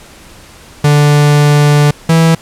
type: tone pair in turn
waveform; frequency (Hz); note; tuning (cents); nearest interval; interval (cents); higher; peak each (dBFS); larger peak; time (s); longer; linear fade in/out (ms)
45% pulse; 146.83 / 163.6; D3 / E3; 0 / -13; major second; 187; second; -5; neither; 0.84-1.91 / 2.09-2.35; first; 5
effects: pink hiss -37 dBFS RMS until 2.41 s + low-pass 11000 Hz 12 dB/octave